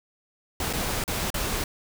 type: noise with dropouts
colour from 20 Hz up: pink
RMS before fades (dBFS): -28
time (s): 0.6-1.64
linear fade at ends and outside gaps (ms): 2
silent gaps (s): 0.729-0.734 / 1.04-1.078 / 1.303-1.342
effects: none